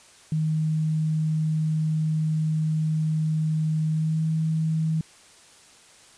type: tone with pitch glide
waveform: sine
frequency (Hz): 156.6 to 159.15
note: D#3 to D#3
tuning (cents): +11 to +39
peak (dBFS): -21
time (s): 0.32-5.01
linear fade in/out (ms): 2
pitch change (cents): +28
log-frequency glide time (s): 3.89-4.24
effects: white hiss -52 dBFS RMS until 6.17 s + resampled to 22050 Hz